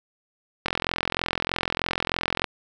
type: click train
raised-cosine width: 0.3 ms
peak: -7 dBFS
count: 78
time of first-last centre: 0.66-2.442 s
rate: 43.2 Hz
effects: none